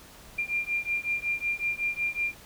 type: beating tone pair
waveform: sine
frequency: 2388 / 2393.4 Hz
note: D7 / D7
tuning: +28 / +32 cents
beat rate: 5.4 Hz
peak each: -30 dBFS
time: 0.38-2.34 s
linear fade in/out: 10 ms
effects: pink hiss -50 dBFS RMS until 2.45 s